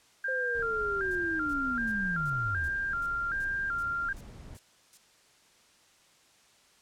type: tone with vibrato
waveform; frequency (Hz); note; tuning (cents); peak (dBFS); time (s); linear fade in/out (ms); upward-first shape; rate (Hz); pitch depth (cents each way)
sine; 1488; F#6; +9; -29; 0.24-4.13; 5; square; 1.3; 120
type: linear sweep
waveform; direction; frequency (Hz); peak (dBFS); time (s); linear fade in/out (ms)
sine; down; 526 to 67; -33; 0.28-2.69; 5
type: noise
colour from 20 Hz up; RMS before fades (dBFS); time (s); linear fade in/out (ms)
brown; -45; 0.55-4.57; 0
type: noise bursts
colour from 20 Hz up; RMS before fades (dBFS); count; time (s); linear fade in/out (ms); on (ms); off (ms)
violet; -47; 11; 1.11-4.972; 0; 42; 340
effects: white hiss -62 dBFS RMS until 6.81 s + low-pass 8000 Hz 12 dB/octave